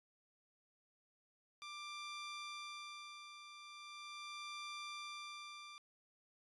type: tone with tremolo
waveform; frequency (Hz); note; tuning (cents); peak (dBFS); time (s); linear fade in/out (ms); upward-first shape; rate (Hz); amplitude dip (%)
15% pulse; 1183; D6; +12; -39; 1.62-5.78; 0; sine; 0.4; 60
effects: resampled to 22050 Hz